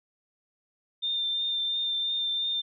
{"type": "tone with vibrato", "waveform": "sine", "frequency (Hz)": 3600, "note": "A7", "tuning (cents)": 39, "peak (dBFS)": -26, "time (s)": [1.02, 2.62], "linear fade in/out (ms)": 20, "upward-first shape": "triangle", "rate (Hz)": 2.9, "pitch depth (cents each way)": 18, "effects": []}